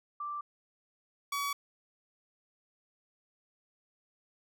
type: tone pair in turn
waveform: sine / sawtooth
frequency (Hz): 1174.7 / 1134.7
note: D6 / C#6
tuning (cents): 0 / +40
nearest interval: minor second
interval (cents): 60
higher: first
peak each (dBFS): -35 / -28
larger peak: second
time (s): 0.2-0.41 / 1.32-1.53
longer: neither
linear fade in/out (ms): 5
effects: none